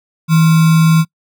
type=tone with sample-and-hold; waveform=sine; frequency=162.1 Hz; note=E3; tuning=29 cents flat; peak=-6 dBFS; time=0.28-1.05 s; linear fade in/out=50 ms; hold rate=1225 Hz; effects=noise-tail reverb RT60 0.1 s tail -25 dB re dry